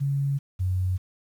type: tone pair in turn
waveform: sine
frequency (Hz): 139.6 / 92.23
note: C#3 / F#2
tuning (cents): +13 / -5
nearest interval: perfect fifth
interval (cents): 718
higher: first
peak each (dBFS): -22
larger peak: neither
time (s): 0-0.39 / 0.59-0.98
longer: neither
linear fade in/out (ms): 20
effects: 9-bit